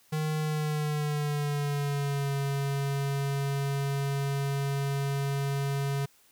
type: tone with pitch glide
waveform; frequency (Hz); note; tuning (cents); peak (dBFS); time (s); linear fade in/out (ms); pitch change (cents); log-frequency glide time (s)
square; 154.5 to 139.24; D#3 to C#3; -12 to +8; -28; 0.12-6.06; 10; -180; 0.39-2.33
effects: white hiss -62 dBFS RMS until 6.31 s